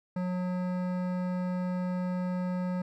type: tone with hard clipping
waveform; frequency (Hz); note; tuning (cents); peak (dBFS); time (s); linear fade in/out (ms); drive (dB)
sine; 181.4; F#3; -34; -31; 0.16-2.82; 5; 15
effects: none